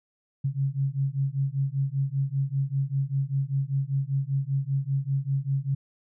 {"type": "beating tone pair", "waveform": "sine", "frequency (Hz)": [134.6, 139.7], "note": ["C3", "C#3"], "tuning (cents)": [49, 14], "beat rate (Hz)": 5.1, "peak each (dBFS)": -27, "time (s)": [0.44, 5.75], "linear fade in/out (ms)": 10, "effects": []}